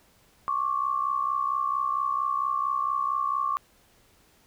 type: tone pair together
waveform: sine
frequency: 1092 / 1156.4 Hz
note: C#6 / D6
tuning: -26 / -27 cents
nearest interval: minor second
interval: 99 cents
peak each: -27 dBFS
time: 0.48-3.57 s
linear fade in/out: 0 ms
effects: pink hiss -61 dBFS RMS until 4.46 s